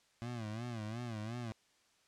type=tone with vibrato; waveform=25% pulse; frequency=113.9 Hz; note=A#2; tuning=40 cents flat; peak=-36 dBFS; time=0.22-1.52 s; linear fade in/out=0 ms; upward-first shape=sine; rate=2.8 Hz; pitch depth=130 cents each way; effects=white hiss -71 dBFS RMS until 2.07 s + low-pass 7000 Hz 12 dB/octave